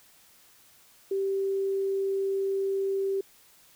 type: tone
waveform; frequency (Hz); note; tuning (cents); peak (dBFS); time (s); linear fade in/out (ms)
sine; 390; G4; -9; -25; 1.11-3.21; 5
effects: white hiss -58 dBFS RMS until 3.75 s